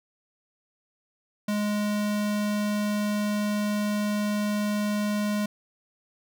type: tone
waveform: square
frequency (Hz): 208.2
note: G#3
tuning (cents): +5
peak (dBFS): -25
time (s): 1.48-5.46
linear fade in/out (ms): 5
effects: none